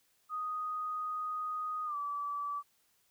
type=tone with pitch glide; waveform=sine; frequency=1244.5 to 1154.5 Hz; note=D#6 to D6; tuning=0 to -30 cents; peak=-34 dBFS; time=0.29-2.63 s; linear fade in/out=50 ms; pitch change=-130 cents; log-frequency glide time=1.85-1.96 s; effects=white hiss -72 dBFS RMS until 3.1 s